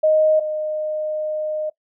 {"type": "tone pair in turn", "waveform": "sine", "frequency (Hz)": [622, 615.2], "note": ["D#5", "D#5"], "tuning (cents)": [-1, -20], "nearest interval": "unison", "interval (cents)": 19, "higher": "first", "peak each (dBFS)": [-12, -21], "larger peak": "first", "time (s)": [[0.03, 0.4], [0.4, 1.7]], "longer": "second", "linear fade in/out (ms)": 10, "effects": ["noise-tail reverb RT60 0.1 s tail -20 dB re dry"]}